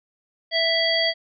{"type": "harmonic tone", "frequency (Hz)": 659.3, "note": "E5", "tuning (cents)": 0, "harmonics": [1, 3, 5, 7], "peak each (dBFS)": [-24, -24, -24, -24], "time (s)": [0.51, 1.14], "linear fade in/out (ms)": 50, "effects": []}